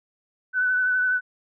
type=tone with vibrato; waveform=sine; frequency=1500 Hz; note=F#6; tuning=23 cents sharp; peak=-19 dBFS; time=0.53-1.21 s; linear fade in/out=50 ms; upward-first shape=sine; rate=12 Hz; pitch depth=22 cents each way; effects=none